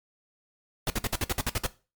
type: noise bursts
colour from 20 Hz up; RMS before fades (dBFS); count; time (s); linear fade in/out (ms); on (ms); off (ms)
pink; -27; 10; 0.87-1.666; 2; 31; 54
effects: noise-tail reverb RT60 0.3 s tail -17 dB re dry + MP3 96 kbps